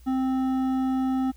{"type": "tone with hard clipping", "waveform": "sine", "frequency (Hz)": 261.6, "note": "C4", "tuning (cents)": 0, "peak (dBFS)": -24, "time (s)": [0.06, 1.32], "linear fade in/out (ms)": 20, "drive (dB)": 9, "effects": ["added 60 Hz sine -47 dBFS peak until 1.36 s", "white hiss -61 dBFS RMS until 1.36 s"]}